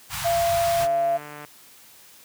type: band-stop noise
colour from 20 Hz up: pink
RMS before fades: -29 dBFS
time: 0.09-0.88 s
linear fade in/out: 50 ms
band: 150 to 790 Hz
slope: 48 dB/octave
type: tone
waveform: sine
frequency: 682 Hz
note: F5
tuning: 41 cents flat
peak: -19 dBFS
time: 0.24-1.18 s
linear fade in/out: 20 ms
type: click train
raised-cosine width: 0.5 ms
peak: -24 dBFS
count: 97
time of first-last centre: 0.8-1.449 s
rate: 148 Hz
effects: white hiss -50 dBFS RMS until 2.24 s + high-pass 80 Hz 12 dB/octave